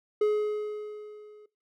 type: tone with level ramp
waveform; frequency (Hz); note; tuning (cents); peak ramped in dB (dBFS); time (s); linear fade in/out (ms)
triangle; 422; G#4; +28; -18 to -47; 0.21-1.46; 5
effects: noise-tail reverb RT60 0.3 s tail -22 dB re dry